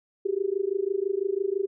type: tone with amplitude modulation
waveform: sine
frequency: 392 Hz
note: G4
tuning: in tune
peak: -20 dBFS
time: 0.25-1.67 s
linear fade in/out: 10 ms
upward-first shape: sine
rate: 26 Hz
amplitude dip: 95%
effects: none